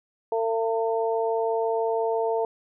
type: harmonic tone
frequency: 226 Hz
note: A3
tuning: 47 cents sharp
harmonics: 2 / 3 / 4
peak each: -24 / -28 / -30 dBFS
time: 0.32-2.45 s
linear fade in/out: 2 ms
effects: none